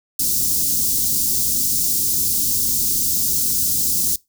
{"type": "band-stop noise", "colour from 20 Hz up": "white", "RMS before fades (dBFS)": -19, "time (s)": [0.19, 4.16], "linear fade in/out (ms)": 5, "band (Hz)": [300, 5100], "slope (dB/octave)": 24, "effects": ["noise-tail reverb RT60 0.2 s tail -22 dB re dry"]}